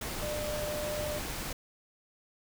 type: tone in noise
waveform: sine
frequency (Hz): 599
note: D5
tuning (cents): +34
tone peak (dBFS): -34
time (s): 0.22-1.19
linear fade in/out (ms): 5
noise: pink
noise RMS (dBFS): -37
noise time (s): 0.01-1.53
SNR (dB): 0
effects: none